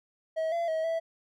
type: tone with pitch steps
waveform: triangle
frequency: 641 / 679 / 639 / 657 Hz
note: E5 / F5 / D#5 / E5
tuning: -49 / -49 / +46 / -6 cents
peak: -25 dBFS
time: 0.36-1 s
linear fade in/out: 20 ms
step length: 160 ms
effects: none